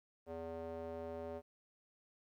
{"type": "tone with band-pass filter", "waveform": "square", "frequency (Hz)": 82.41, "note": "E2", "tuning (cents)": 0, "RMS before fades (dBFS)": -45, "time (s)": [0.26, 1.42], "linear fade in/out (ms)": 50, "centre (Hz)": 530, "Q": 2.7, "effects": ["13-bit"]}